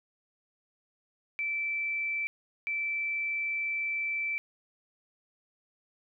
sine tone bursts at uneven times, 2327 Hz, D7, 17 cents flat, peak -29 dBFS, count 2, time 1.39-2.27 / 2.67-4.38 s, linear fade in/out 0 ms, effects none

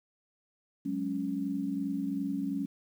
sine chord, F# suspended second, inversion none, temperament equal, 185 / 207.7 / 277.2 Hz, F#3 / G#3 / C#4, 0 / 0 / 0 cents, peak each -37 / -36 / -32 dBFS, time 0.85-2.66 s, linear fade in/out 10 ms, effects 10-bit

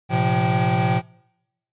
square tone cluster, 112.4 / 129.4 / 172.7 / 776 Hz, A2 / C3 / F3 / G5, +37 / -19 / -19 / -18 cents, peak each -24 dBFS, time 0.09-1.02 s, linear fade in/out 50 ms, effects noise-tail reverb RT60 0.9 s tail -25 dB re dry + resampled to 8000 Hz

